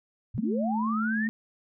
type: linear sweep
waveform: sine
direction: up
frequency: 78.9 to 1864.7 Hz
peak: -29 dBFS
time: 0.34-1.28 s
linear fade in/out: 10 ms
type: tone with vibrato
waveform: sine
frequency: 220 Hz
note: A3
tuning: in tune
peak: -26 dBFS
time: 0.38-1.29 s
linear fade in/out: 0 ms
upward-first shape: square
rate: 4.5 Hz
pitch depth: 15 cents each way
effects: none